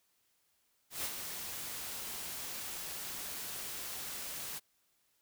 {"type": "noise with ADSR envelope", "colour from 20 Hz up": "white", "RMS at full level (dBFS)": -36, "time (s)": [0.9, 4.6], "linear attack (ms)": 140, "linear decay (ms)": 59, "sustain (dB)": -6, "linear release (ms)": 28, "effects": ["white hiss -75 dBFS RMS until 5.21 s"]}